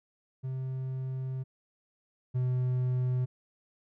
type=tone pair in turn; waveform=triangle; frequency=130.81 / 126.43 Hz; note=C3 / B2; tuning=0 / +41 cents; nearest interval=minor second; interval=59 cents; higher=first; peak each=-30 / -24 dBFS; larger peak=second; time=0.43-1.44 / 2.34-3.26 s; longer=first; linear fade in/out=20 ms; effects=none